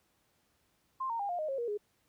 sine tone with pitch steps, 1052 / 921.1 / 806.5 / 706.2 / 618.3 / 541.4 / 474.1 / 415.1 Hz, C6 / A#5 / G5 / F5 / D#5 / C#5 / A#4 / G#4, +9 / -21 / +49 / +19 / -11 / -41 / +29 / -1 cents, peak -32 dBFS, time 1-1.776 s, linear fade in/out 10 ms, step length 97 ms, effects pink hiss -73 dBFS RMS until 2.08 s + high-pass 60 Hz 12 dB/octave

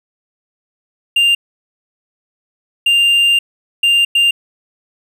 triangle tone bursts at uneven times, 2794 Hz, F7, in tune, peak -7 dBFS, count 4, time 1.16-1.35 / 2.86-3.39 / 3.83-4.05 / 4.15-4.31 s, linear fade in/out 5 ms, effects none

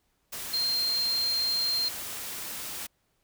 sine tone in noise, 4186 Hz, C8, in tune, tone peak -25 dBFS, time 0.53-1.89 s, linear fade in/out 10 ms, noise white, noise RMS -37 dBFS, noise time 0.32-2.87 s, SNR +9 dB, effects pink hiss -73 dBFS RMS until 3.23 s

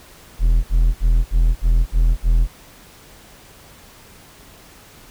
triangle tone bursts, 41.2 Hz, E1, in tune, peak -9 dBFS, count 7, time 0.39-2.476 s, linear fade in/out 50 ms, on 250 ms, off 56 ms, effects pink hiss -45 dBFS RMS until 5.1 s

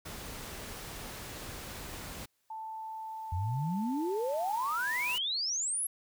pink noise, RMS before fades -43 dBFS, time 0.05-2.26 s, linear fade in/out 10 ms
white noise with exponential growth, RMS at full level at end -41 dBFS, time 2-5.18 s, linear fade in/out 0 ms, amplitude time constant 690 ms
sine tone with pitch glide, 882 to 984.3 Hz, A5 to B5, +4 to -6 cents, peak -38 dBFS, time 2.5-5.16 s, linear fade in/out 5 ms, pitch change +190 cents, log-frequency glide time 4.61-4.81 s
sine exponential sweep, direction up, 82.41 to 11420 Hz, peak -30 dBFS, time 3.32-5.87 s, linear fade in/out 5 ms
effects none

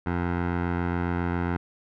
15% pulse tone with low-pass filter, 87.31 Hz, F2, in tune, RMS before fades -27 dBFS, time 0.06-1.57 s, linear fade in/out 5 ms, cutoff 1600 Hz, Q 1.6, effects none

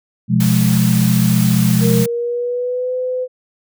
sine chord, F diminished, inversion second, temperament just, 125.72 / 174.61 / 209.5 Hz, Cb3 / F3 / Ab3, +31 / 0 / +15 cents, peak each -15 dBFS, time 0.28-2.07 s, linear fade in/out 50 ms
white noise, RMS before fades -25 dBFS, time 0.4-2.06 s, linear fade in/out 5 ms
sine tone with pitch glide, 464.7 to 506.8 Hz, A#4 to B4, -5 to +45 cents, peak -17 dBFS, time 1.8-3.28 s, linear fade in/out 50 ms, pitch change +150 cents, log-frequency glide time 1.94-2.94 s
effects none

